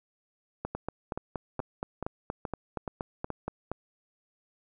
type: two click trains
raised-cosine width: 1 ms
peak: -18 / -19 dBFS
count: 14 / 7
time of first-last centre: 0.65-3.716 / 0.75-3.303 s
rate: 4.24 / 2.35 Hz
effects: none